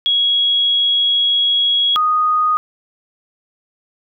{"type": "tone pair in turn", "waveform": "sine", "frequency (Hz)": [3322, 1240.4], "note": ["G#7", "D#6"], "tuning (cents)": [0, -6], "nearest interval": "octave + perfect fourth", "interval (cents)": 1706, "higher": "first", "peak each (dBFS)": -12, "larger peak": "neither", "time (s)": [[0.06, 1.96], [1.96, 2.57]], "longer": "first", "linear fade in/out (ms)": 0, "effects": []}